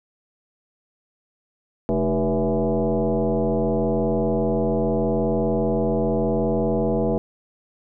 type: tone with frequency modulation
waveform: sine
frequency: 134.6 Hz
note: C3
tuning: 49 cents sharp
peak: -18 dBFS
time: 1.89-7.18 s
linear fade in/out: 0 ms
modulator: 175 Hz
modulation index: 3.1
effects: none